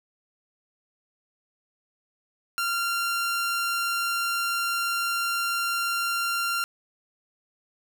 sawtooth tone, 1383 Hz, F6, 17 cents flat, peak -21 dBFS, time 2.58-6.64 s, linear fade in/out 0 ms, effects none

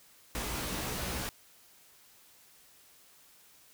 pink noise with comb filter, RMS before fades -36 dBFS, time 0.35-1.29 s, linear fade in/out 0 ms, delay 16 ms, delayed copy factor +0.9, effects white hiss -60 dBFS RMS until 3.73 s

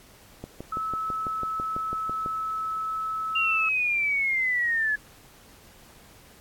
click train, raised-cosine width 2 ms, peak -22 dBFS, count 12, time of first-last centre 0.44-2.261 s, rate 6.04 Hz
sine tone, 1300 Hz, E6, 24 cents flat, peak -27 dBFS, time 0.72-3.69 s, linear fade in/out 5 ms
sine linear sweep, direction down, 2794 to 1691 Hz, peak -22 dBFS, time 3.35-4.96 s, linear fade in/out 10 ms
effects pink hiss -53 dBFS RMS until 6.4 s + AAC 64 kbps

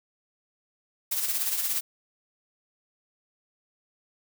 blue noise with tremolo, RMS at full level -26 dBFS, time 1.11-1.81 s, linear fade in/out 10 ms, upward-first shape sine, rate 17 Hz, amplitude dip 50%, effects none

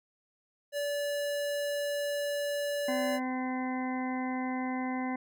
square tone, 577 Hz, D5, 31 cents flat, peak -31 dBFS, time 0.72-3.2 s, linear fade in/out 50 ms
harmonic tone, 256.3 Hz, C4, 36 cents flat, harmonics 1 / 2 / 3 / 4 / 6 / 7 / 8, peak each -32 / -44 / -38 / -42 / -49 / -49 / -42 dBFS, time 2.88-5.16 s, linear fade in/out 5 ms
effects none

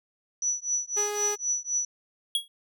sine tone with tremolo, 5920 Hz, F#8, in tune, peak -22 dBFS, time 0.42-1.85 s, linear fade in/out 2 ms, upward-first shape triangle, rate 3.9 Hz, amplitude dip 100%
sawtooth tone, 415.3 Hz, G#4, in tune, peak -26 dBFS, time 0.96-1.36 s, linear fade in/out 20 ms
square tone with exponential decay, 3313 Hz, G#7, 5 cents flat, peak -20 dBFS, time 2.35-2.48 s, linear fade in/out 2 ms, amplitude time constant 27 ms
effects none

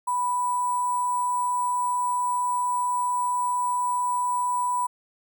sine tone with sample-and-hold, 987.8 Hz, B5, in tune, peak -22 dBFS, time 0.07-4.87 s, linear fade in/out 10 ms, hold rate 8820 Hz, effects none

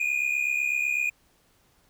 triangle tone pair together, 2416 / 2484 Hz, D7 / D#7, +48 / -3 cents, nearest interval unison, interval 49 cents, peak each -25 dBFS, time 0-1.1 s, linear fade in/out 5 ms, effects pink hiss -64 dBFS RMS until 1.89 s

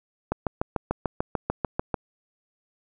click train, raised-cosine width 1 ms, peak -10 dBFS, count 12, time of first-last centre 0.32-1.942 s, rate 6.78 Hz, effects none

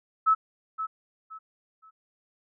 sine tone with echo, 1300 Hz, E6, 24 cents flat, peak -17 dBFS, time 0.26-0.35 s, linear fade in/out 20 ms, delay 520 ms, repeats 3, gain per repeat -11 dB, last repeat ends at 1.91 s, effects none

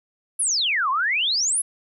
sine exponential two-way sweep, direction down then up, 11175 to 1004 to 11175 Hz, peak -19 dBFS, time 0.39-1.62 s, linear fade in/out 10 ms, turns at 0.9 s, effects none

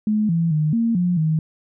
sine tone with pitch steps, 213.2 / 166.6 / 153.2 / 230.2 / 177.5 / 157.4 Hz, G#3 / E3 / D#3 / A#3 / F3 / D#3, +46 / +19 / -27 / -22 / +28 / +20 cents, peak -16 dBFS, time 0.07-1.39 s, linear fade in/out 2 ms, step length 220 ms, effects none

